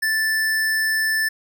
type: tone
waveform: square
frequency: 1760 Hz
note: A6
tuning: in tune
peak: -19 dBFS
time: 0.02-1.29 s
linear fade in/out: 10 ms
effects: none